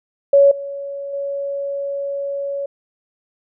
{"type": "tone with level steps", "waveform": "sine", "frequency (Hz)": 560, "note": "C#5", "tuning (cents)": 18, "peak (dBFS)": [-7, -25, -21], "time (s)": [0.33, 2.66], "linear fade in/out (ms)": 5, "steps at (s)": [0.51, 1.13], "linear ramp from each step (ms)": 5, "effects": []}